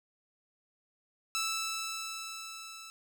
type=tone with level ramp; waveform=10% pulse; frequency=1318.5 Hz; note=E6; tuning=in tune; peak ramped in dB=-22 to -38 dBFS; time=1.35-2.9 s; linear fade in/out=0 ms; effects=none